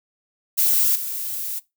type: noise with level steps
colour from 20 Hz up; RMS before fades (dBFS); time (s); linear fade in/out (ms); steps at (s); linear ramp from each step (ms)
violet; -18 / -28; 0.57-1.6; 20; 0.95; 10
effects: noise-tail reverb RT60 0.2 s tail -20 dB re dry